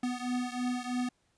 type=beating tone pair; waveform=square; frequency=246.9 / 250 Hz; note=B3 / B3; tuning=0 / +21 cents; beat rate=3.1 Hz; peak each=-34 / -36 dBFS; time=0.03-1.09 s; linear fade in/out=5 ms; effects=pink hiss -73 dBFS RMS until 1.37 s + resampled to 22050 Hz